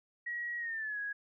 sine tone with pitch glide, 1908 to 1661 Hz, A#6 to G#6, +40 to 0 cents, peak -35 dBFS, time 0.26-1.13 s, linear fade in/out 10 ms, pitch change -240 cents, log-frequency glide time 0.58-0.99 s, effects none

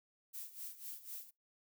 violet noise with tremolo, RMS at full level -45 dBFS, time 0.33-1.31 s, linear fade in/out 20 ms, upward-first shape sine, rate 4 Hz, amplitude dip 80%, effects noise-tail reverb RT60 0.2 s tail -24 dB re dry

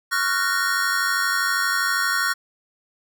square chord, Gb major seventh, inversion second, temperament just, 1110 / 1387.5 / 1480 / 1850 Hz, Db6 / F6 / Gb6 / Bb6, +2 / -12 / 0 / -14 cents, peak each -29 / -26 / -25 / -26 dBFS, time 0.11-2.34 s, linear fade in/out 20 ms, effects none

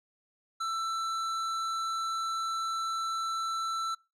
square tone, 1332 Hz, E6, 18 cents sharp, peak -31 dBFS, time 0.6-3.95 s, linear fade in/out 10 ms, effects noise-tail reverb RT60 0.3 s tail -25 dB re dry + low-pass 7000 Hz 12 dB/octave

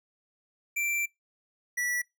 square tone pair in turn, 2349 / 1950.2 Hz, D7 / B6, 0 / -22 cents, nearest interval minor third, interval 322 cents, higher first, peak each -28 dBFS, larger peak neither, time 0.76-1.06 / 1.77-2.02 s, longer first, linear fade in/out 10 ms, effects noise-tail reverb RT60 0.2 s tail -25 dB re dry

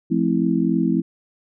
sine chord, F major seventh, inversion none, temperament just, 174.61 / 218.3 / 261.9 / 327.4 Hz, F3 / A3 / C4 / E4, 0 / -13 / +2 / -12 cents, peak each -22 dBFS, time 0.1-1.02 s, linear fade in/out 20 ms, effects none

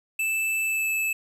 square tone with pitch glide, 2637 to 2616 Hz, E7 to E7, 0 to -14 cents, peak -24 dBFS, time 0.19-1.13 s, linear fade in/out 5 ms, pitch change -14 cents, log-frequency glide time 0.64-0.9 s, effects 9-bit

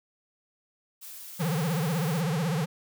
blue noise, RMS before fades -43 dBFS, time 1.01-2.22 s, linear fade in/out 20 ms
square tone with vibrato, 161.3 Hz, E3, 37 cents flat, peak -26 dBFS, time 1.39-2.66 s, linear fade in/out 20 ms, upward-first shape triangle, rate 16 Hz, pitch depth 260 cents each way
effects none

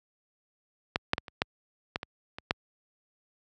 clicks, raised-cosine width 0.3 ms, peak -9 / -6 / -13 / -25 / -8 / -13 / -19 / -22 / -8 dBFS, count 9, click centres 0.959 / 1.134 / 1.181 / 1.282 / 1.419 / 1.959 / 2.031 / 2.385 / 2.509 s, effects high-pass 60 Hz 12 dB/octave

